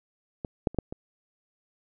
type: clicks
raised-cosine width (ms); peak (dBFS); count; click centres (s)
2; -19 / -9 / -28 / -11 / -22; 5; 0.448 / 0.672 / 0.746 / 0.787 / 0.925
effects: none